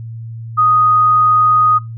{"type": "tone", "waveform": "sine", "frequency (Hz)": 1244.5, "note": "D#6", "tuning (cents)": 0, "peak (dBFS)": -8, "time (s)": [0.57, 1.79], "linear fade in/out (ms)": 20, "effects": ["noise-tail reverb RT60 0.2 s tail -19 dB re dry", "added 114 Hz sine -25 dBFS peak until 1.97 s"]}